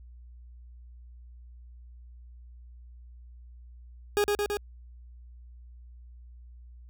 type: tone with echo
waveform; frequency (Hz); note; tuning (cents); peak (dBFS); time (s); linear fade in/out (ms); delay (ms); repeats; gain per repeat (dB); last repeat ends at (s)
40% pulse; 411.7; G#4; -15; -21; 4.17-4.24; 0; 110; 3; -2; 4.57
effects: added 60 Hz sine -46 dBFS peak until 6.89 s